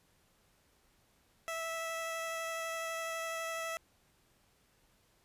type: tone with vibrato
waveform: 15% pulse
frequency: 656 Hz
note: E5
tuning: 9 cents flat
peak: -30 dBFS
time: 1.48-3.77 s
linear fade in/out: 0 ms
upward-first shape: triangle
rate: 12 Hz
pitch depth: 10 cents each way
effects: pink hiss -70 dBFS RMS until 5.24 s + resampled to 32000 Hz